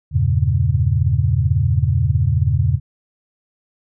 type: chord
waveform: sine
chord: E diminished seventh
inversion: none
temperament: equal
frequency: 82.41 / 98 / 116.54 / 138.59 Hz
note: E2 / G2 / Bb2 / Db3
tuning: 0 / 0 / 0 / 0 cents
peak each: -19 dBFS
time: 0.11-2.8 s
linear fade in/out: 50 ms
effects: none

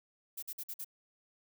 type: noise bursts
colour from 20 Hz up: violet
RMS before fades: -41 dBFS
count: 5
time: 0.37-0.846 s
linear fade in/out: 10 ms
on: 56 ms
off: 49 ms
effects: none

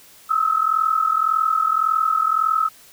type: tone pair together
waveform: sine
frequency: 1272.2 / 1314 Hz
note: D#6 / E6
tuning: +38 / -6 cents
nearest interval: minor second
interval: 56 cents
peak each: -19 dBFS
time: 0.29-2.69 s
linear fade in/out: 20 ms
effects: white hiss -48 dBFS RMS until 2.92 s

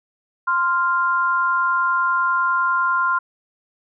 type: tone pair together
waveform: sine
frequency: 1045.1 / 1395 Hz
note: C6 / F6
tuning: -2 / -2 cents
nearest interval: perfect fourth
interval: 500 cents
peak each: -19 dBFS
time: 0.47-3.19 s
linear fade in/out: 10 ms
effects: none

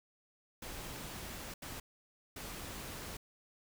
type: noise bursts at uneven times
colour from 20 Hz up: pink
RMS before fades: -45 dBFS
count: 3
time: 0.62-1.54 / 1.62-1.8 / 2.36-3.17 s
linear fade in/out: 5 ms
effects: none

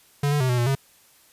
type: tone with pitch steps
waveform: square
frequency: 143.5 / 146.7 / 128.9 / 123.5 / 119.9 / 136.1 Hz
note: D3 / D3 / C3 / B2 / A#2 / C#3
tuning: -40 / -2 / -26 / 0 / +49 / -31 cents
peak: -20 dBFS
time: 0.23-0.752 s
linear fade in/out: 5 ms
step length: 87 ms
effects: white hiss -56 dBFS RMS until 1.32 s + resampled to 32000 Hz

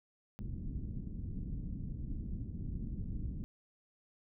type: low-pass noise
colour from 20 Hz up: pink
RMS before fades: -40 dBFS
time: 0.39-3.44 s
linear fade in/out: 0 ms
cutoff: 240 Hz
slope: 24 dB/octave
effects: none

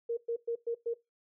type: tone bursts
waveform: sine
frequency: 466.2 Hz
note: A#4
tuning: in tune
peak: -29 dBFS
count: 5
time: 0.09-0.94 s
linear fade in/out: 10 ms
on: 82 ms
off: 110 ms
effects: noise-tail reverb RT60 0.2 s tail -19 dB re dry

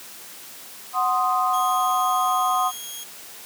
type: chord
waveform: sine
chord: C diminished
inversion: second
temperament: equal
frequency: 740 / 1046.5 / 1244.5 Hz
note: Gb5 / C6 / Eb6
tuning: 0 / 0 / 0 cents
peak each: -23 dBFS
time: 0.93-2.72 s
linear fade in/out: 50 ms
type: tone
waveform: 15% pulse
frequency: 3270 Hz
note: G#7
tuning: 28 cents flat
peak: -26 dBFS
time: 1.53-3.04 s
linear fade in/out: 10 ms
effects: white hiss -41 dBFS RMS until 3.45 s + high-pass 150 Hz 12 dB/octave

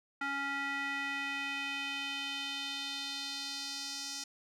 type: tone with band-pass filter sweep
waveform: square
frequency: 278.3 Hz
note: C#4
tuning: 7 cents sharp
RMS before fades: -38 dBFS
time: 0.21-4.24 s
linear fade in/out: 5 ms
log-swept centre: 1600 to 5600 Hz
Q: 2.6
effects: none

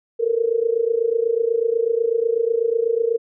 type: tone with amplitude modulation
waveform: sine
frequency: 460.9 Hz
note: A#4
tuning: 20 cents flat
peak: -13 dBFS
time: 0.19-3.18 s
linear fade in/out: 20 ms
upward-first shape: sine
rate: 28.1 Hz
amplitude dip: 85%
effects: none

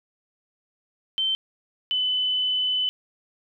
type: tone pair in turn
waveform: sine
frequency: 3100 / 3012 Hz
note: G7 / F#7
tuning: -20 / +30 cents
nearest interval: unison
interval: 50 cents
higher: first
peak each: -21 dBFS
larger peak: neither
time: 1.18-1.35 / 1.91-2.89 s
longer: second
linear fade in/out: 0 ms
effects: none

